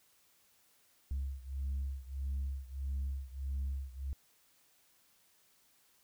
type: beating tone pair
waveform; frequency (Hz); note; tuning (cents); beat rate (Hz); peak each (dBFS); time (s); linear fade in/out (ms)
sine; 67.4 / 69; C#2 / C#2; -48 / -7; 1.6; -36 / -38; 1.11-4.13; 0
effects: tanh soft clip ceiling -31 dBFS + white hiss -69 dBFS RMS until 6.03 s